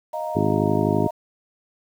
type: chord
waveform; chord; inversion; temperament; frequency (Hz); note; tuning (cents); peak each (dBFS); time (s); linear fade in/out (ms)
sine; Eb suspended second; none; equal; 622.3 / 698.5 / 932.3; Eb5 / F5 / Bb5; 0 / 0 / 0; -28 / -31 / -30; 0.13-1.11; 10
type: harmonic tone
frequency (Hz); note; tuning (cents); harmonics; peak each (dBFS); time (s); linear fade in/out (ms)
51.91; G#1; 0; 2 / 3 / 4 / 5 / 6 / 7 / 8; -26 / -26 / -26 / -26 / -26 / -26 / -26; 0.35-1.08; 10
effects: 8-bit